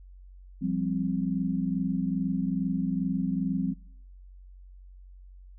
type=chord; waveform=sine; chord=F suspended second; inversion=none; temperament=equal with one note detuned; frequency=173.61 / 196 / 261.6 Hz; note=F3 / G3 / C4; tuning=-10 / 0 / 0 cents; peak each=-30 dBFS; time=0.61-3.74 s; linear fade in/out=20 ms; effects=noise-tail reverb RT60 0.7 s tail -24 dB re dry + added 46 Hz sine -46 dBFS peak until 5.58 s

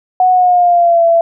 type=tone with pitch glide; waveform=sine; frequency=737 to 671.9 Hz; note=F#5 to E5; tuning=-7 to +33 cents; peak=-6 dBFS; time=0.2-1.21 s; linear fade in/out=2 ms; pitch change=-160 cents; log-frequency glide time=0.31-1.04 s; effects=none

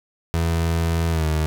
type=tone with pitch glide; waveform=30% pulse; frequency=83 to 77.89 Hz; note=E2 to D#2; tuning=+12 to +2 cents; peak=-16 dBFS; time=0.34-1.46 s; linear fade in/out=0 ms; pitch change=-110 cents; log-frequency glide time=1.1-1.26 s; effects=none

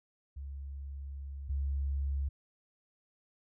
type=tone pair in turn; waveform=sine; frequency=69.3 / 69.3 Hz; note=C#2 / C#2; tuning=0 / 0 cents; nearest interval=unison; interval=0 cents; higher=neither; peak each=-39 / -30 dBFS; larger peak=second; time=0.36-1.49 / 1.49-2.29 s; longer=first; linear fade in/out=10 ms; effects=none

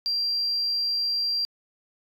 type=tone; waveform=triangle; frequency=4737 Hz; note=D8; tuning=14 cents sharp; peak=-20 dBFS; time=0.06-1.45 s; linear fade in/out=0 ms; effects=tanh soft clip ceiling -21 dBFS

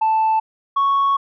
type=tone pair in turn; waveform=sine; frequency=880 / 1108.7 Hz; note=A5 / C#6; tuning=0 / 0 cents; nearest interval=major third; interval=400 cents; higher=second; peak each=-12 dBFS; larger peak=neither; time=0.01-0.4 / 0.76-1.17 s; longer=second; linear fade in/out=10 ms; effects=tanh soft clip ceiling -12 dBFS

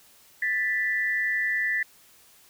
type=tone pair together; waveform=sine; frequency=1764.9 / 1975.5 Hz; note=A6 / B6; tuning=+5 / 0 cents; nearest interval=major second; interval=195 cents; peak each=-26 dBFS; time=0.42-1.83 s; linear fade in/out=5 ms; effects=white hiss -56 dBFS RMS until 2.49 s

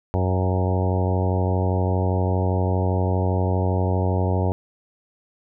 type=harmonic tone with a mistuned harmonic; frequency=92.5 Hz; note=F#2; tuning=in tune; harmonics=1 / 2 / 3 / 4 / 5 / 6 / 7 / 8 / 9 / 10; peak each=-20 / -28 / -31 / -30 / -30 / -32 / -32 / -35 / -33 / -35 dBFS; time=0.14-4.52 s; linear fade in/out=0 ms; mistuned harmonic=8; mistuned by=-18 cents; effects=none

